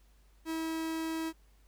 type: tone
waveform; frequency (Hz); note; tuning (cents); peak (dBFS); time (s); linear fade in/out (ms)
45% pulse; 323; E4; -35; -33; 0.45-1.33; 50
effects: added 50 Hz sine -60 dBFS peak until 1.67 s + pink hiss -70 dBFS RMS until 1.67 s